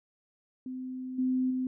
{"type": "tone with level steps", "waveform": "sine", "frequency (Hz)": 256.7, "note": "C4", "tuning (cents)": -33, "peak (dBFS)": [-35, -25, -28], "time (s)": [0.66, 1.67], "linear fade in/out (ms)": 2, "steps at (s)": [1.18, 1.5], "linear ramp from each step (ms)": 10, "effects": []}